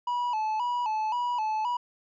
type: tone with vibrato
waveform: triangle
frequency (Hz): 918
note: A#5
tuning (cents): -27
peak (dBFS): -24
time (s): 0.07-1.77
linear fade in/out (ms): 5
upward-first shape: square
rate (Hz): 1.9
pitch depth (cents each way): 100
effects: resampled to 16000 Hz